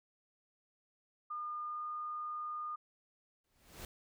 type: tone with pitch glide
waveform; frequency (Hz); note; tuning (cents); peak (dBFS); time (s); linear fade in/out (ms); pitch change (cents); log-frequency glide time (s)
sine; 1213 to 1220; D#6 to D#6; -44 to -34; -38; 1.3-2.76; 10; +10; 1.66-1.84
type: noise with exponential growth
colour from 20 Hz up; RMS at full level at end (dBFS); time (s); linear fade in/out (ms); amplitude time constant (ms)
pink; -45; 3.44-3.85; 2; 89
effects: none